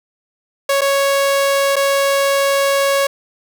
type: tone with dropouts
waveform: sawtooth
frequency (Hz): 554.4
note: C#5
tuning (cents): 0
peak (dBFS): -9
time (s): 0.69-3.07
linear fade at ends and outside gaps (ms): 5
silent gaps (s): 0.81-0.816 / 1.758-1.764
effects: none